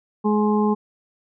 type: harmonic tone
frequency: 210.6 Hz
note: G#3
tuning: 24 cents sharp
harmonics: 1 / 2 / 4 / 5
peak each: -18 / -22 / -26 / -28 dBFS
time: 0.24-0.75 s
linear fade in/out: 20 ms
effects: none